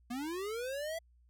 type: linear sweep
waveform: square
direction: up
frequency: 231.6 to 671 Hz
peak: -37 dBFS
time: 0.1-0.99 s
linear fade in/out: 10 ms
effects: added 60 Hz sine -62 dBFS peak until 1.29 s